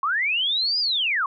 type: linear two-way sweep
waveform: sine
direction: up then down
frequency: 1046.5 to 5010 to 1046.5 Hz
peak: -20 dBFS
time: 0.03-1.26 s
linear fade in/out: 2 ms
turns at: 0.79 s
effects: none